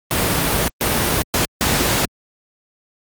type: noise bursts at uneven times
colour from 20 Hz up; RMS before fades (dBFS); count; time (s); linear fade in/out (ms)
pink; -17; 4; 0.11-0.68 / 0.81-1.22 / 1.34-1.45 / 1.61-2.05; 0
effects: high-pass 60 Hz 12 dB/octave + Opus 32 kbps

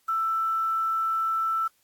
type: tone with quantisation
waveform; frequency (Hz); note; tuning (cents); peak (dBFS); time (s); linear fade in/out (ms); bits
sine; 1327; E6; +11; -23; 0.08-1.68; 10; 8
effects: white hiss -67 dBFS RMS until 1.83 s + AAC 64 kbps

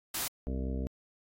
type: noise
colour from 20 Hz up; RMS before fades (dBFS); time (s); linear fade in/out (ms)
white; -34; 0.14-0.28; 5
type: harmonic tone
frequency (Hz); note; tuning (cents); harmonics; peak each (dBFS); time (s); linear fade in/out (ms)
65.41; C2; 0; 1 / 2 / 3 / 4 / 5 / 6 / 7 / 9 / 10; -33 / -43 / -40 / -40 / -50 / -47 / -45 / -49 / -55; 0.47-0.87; 0
effects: AAC 48 kbps

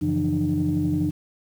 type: tone cluster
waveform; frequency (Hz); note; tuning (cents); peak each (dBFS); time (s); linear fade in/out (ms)
sine; 91.5 / 138.8 / 163.7 / 175.5 / 301.9; F#2 / C#3 / E3 / F3 / D4; -19 / +3 / -12 / +9 / +48; -28 / -29 / -26 / -30 / -22; 0.01-1.11; 20
effects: tanh soft clip ceiling -13 dBFS + 8-bit

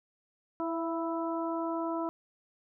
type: harmonic tone with a mistuned harmonic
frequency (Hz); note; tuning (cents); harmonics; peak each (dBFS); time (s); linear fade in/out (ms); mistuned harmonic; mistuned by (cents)
329.2; E4; -2; 1 / 2 / 3 / 4; -33 / -36 / -37 / -41; 0.6-2.09; 0; 2; +25
effects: none

